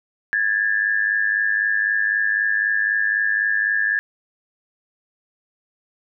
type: tone pair together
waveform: sine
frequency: 1654 / 1757.9 Hz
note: G#6 / A6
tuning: -8 / -2 cents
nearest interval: minor second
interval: 106 cents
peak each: -20 dBFS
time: 0.33-3.99 s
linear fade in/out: 0 ms
effects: none